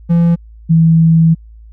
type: tone pair in turn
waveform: triangle / sine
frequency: 169.7 / 163.13 Hz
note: F3 / E3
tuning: -49 / -18 cents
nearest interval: minor second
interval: 69 cents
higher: first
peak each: -5 dBFS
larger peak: neither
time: 0.09-0.36 / 0.69-1.35 s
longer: second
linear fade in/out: 20 ms
effects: added 55 Hz sine -34 dBFS peak until 1.72 s